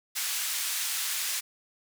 white band-pass noise, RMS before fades -31 dBFS, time 0.15-1.41 s, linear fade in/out 20 ms, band 1500 to 13000 Hz, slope 12 dB/octave, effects none

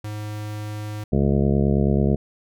square tone, 105.7 Hz, G#2, 31 cents sharp, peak -29 dBFS, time 0.04-1.04 s, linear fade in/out 5 ms
harmonic tone, 69.3 Hz, C#2, in tune, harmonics 1 / 2 / 3 / 4 / 5 / 6 / 7 / 8 / 9 / 10, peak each -23 / -21 / -21 / -34 / -27 / -27 / -31 / -38 / -32 / -38 dBFS, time 1.12-2.16 s, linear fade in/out 10 ms
effects none

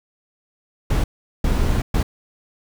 brown noise bursts at uneven times, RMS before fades -18 dBFS, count 3, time 0.9-1.04 / 1.44-1.82 / 1.94-2.03 s, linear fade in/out 5 ms, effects none

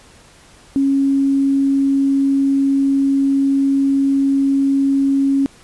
sine tone with quantisation, 274.6 Hz, C#4, 16 cents flat, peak -12 dBFS, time 0.76-5.46 s, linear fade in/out 0 ms, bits 7, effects pink hiss -46 dBFS RMS until 5.63 s + resampled to 24000 Hz

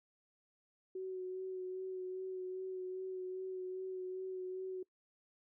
sine tone with vibrato, 372.5 Hz, F#4, 12 cents sharp, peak -39 dBFS, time 0.95-4.83 s, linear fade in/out 5 ms, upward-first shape sine, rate 2.5 Hz, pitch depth 20 cents each way, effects noise-tail reverb RT60 0.1 s tail -23 dB re dry

